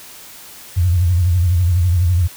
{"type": "tone with vibrato", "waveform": "sine", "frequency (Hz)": 88.4, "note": "F2", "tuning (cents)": 22, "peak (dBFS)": -11, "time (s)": [0.76, 2.28], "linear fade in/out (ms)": 20, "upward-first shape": "sine", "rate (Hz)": 12, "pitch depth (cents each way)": 110, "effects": ["white hiss -38 dBFS RMS until 2.36 s"]}